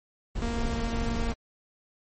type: noise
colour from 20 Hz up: brown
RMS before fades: -30 dBFS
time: 0.35-1.34 s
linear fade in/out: 10 ms
type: tone with pitch glide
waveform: sawtooth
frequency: 233.1 to 231.4 Hz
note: A#3 to A#3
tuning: 0 to -13 cents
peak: -27 dBFS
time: 0.42-1.32 s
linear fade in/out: 0 ms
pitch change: -13 cents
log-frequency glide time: 0.63-0.77 s
effects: MP3 32 kbps